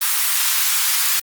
white high-pass noise, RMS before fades -18 dBFS, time 0.01-1.2 s, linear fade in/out 10 ms, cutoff 1000 Hz, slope 24 dB/octave, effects Opus 24 kbps

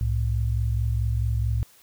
sine tone pair together, 65.41 / 110 Hz, C2 / A2, 0 / 0 cents, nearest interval major sixth, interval 900 cents, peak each -24 dBFS, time 0.01-1.63 s, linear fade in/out 0 ms, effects white hiss -55 dBFS RMS until 1.82 s

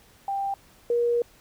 sine tone pair in turn, 790 / 475.4 Hz, G5 / A#4, +13 / +34 cents, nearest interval major sixth, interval 879 cents, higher first, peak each -25 / -20 dBFS, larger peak second, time 0.28-0.54 / 0.9-1.22 s, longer second, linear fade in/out 2 ms, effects pink hiss -56 dBFS RMS until 1.4 s

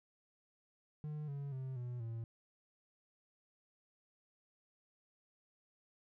triangle tone with pitch steps, 151 / 140.89 / 131.45 / 122.65 / 114.44 Hz, D3 / C#3 / C3 / B2 / A#2, +48 / +28 / +8 / -12 / -31 cents, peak -38 dBFS, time 1.04-2.24 s, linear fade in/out 0 ms, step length 240 ms, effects none

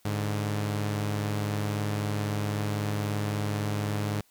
sawtooth tone pair together, 103.82 / 146.83 Hz, G#2 / D3, 0 / 0 cents, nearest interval tritone, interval 600 cents, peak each -24 / -32 dBFS, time 0.05-4.21 s, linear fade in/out 5 ms, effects white hiss -64 dBFS RMS until 4.3 s

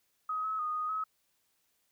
sine tone with pitch steps, 1262 / 1288 / 1235 / 1242 / 1281 Hz, D#6 / E6 / D#6 / D#6 / E6, +24 / -41 / -13 / -3 / -50 cents, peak -31 dBFS, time 0.29-1.04 s, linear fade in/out 5 ms, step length 150 ms, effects white hiss -75 dBFS RMS until 1.91 s

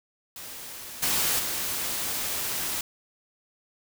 white noise with level steps, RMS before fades -40 / -25 / -30 dBFS, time 0.36-2.81 s, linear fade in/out 2 ms, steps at 1.02 / 1.39 s, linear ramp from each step 10 ms, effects none

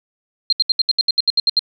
sine tone bursts, 4186 Hz, C8, in tune, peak -11 dBFS, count 12, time 0.5-1.593 s, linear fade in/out 2 ms, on 26 ms, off 71 ms, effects none

